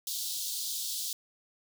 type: high-pass noise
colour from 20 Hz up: pink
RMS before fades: -35 dBFS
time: 0.07-1.13 s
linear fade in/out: 2 ms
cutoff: 3500 Hz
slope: 48 dB/octave
effects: none